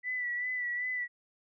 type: tone with vibrato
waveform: sine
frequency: 1972 Hz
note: B6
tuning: 3 cents flat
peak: -31 dBFS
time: 0.03-1.08 s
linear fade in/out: 50 ms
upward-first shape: sine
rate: 2.6 Hz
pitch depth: 36 cents each way
effects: none